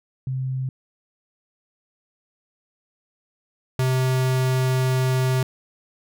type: tone pair in turn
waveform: sine / square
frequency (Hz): 130.81 / 129.53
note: C3 / C3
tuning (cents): 0 / -17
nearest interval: unison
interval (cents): 17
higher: first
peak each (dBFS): -23 / -19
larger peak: second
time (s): 0.27-0.69 / 3.79-5.43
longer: second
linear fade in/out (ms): 2
effects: none